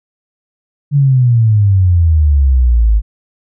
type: exponential sweep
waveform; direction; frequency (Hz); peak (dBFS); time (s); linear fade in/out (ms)
sine; down; 146.4 to 51.2; -6; 0.91-3.02; 50
effects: none